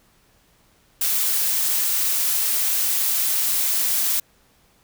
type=noise; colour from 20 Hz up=blue; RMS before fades=-21 dBFS; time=1.01-4.2 s; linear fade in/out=5 ms; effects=pink hiss -59 dBFS RMS until 4.83 s